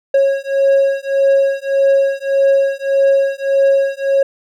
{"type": "beating tone pair", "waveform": "triangle", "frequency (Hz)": [547, 548.7], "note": ["C#5", "C#5"], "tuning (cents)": [-23, -18], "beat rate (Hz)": 1.7, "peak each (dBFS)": -12, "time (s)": [0.14, 4.23], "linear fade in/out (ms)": 5, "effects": []}